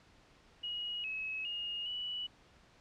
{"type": "tone with pitch steps", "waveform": "sine", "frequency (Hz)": [2895, 2572, 2853, 2950], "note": ["F#7", "E7", "F7", "F#7"], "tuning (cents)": [-38, -43, 36, -6], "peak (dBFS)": -36, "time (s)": [0.63, 2.27], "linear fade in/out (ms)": 10, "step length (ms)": 410, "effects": ["pink hiss -63 dBFS RMS until 2.8 s", "low-pass 5000 Hz 12 dB/octave"]}